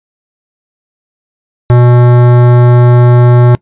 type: tone with hard clipping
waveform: sine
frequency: 122 Hz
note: B2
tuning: 21 cents flat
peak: -4 dBFS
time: 1.7-3.55 s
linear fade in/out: 0 ms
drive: 17 dB
effects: noise-tail reverb RT60 0.1 s tail -22 dB re dry + resampled to 8000 Hz